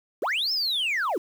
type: linear two-way sweep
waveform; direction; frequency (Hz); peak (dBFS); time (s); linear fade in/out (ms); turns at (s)
sine; up then down; 277.2 to 5360 to 277.2; -21; 0.22-1.18; 5; 0.52
effects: tanh soft clip ceiling -22 dBFS + 8-bit